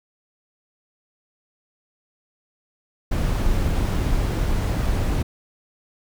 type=noise; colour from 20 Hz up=brown; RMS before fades=-21 dBFS; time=3.11-5.23 s; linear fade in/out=10 ms; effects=none